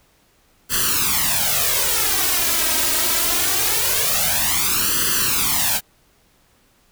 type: noise with flanger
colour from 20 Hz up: white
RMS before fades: -19 dBFS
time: 0.69-5.81 s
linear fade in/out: 50 ms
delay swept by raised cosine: 0.65 to 3.15 ms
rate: 0.23 Hz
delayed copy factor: +0.95
effects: pink hiss -58 dBFS RMS until 6.91 s